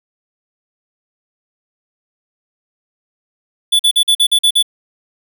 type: tone bursts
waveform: square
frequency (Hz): 3462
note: A7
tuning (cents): -29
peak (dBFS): -9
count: 8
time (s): 3.72-4.627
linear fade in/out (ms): 10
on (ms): 74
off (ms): 45
effects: none